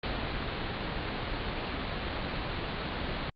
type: low-pass noise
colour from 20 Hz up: pink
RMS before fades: -34 dBFS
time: 0.03-3.3 s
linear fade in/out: 5 ms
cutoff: 4400 Hz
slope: 96 dB/octave
effects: Opus 48 kbps